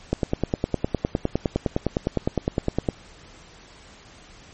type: click train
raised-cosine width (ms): 2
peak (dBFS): -7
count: 28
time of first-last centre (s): 0.13-2.888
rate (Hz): 9.79
effects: pink hiss -48 dBFS RMS until 4.53 s + MP3 32 kbps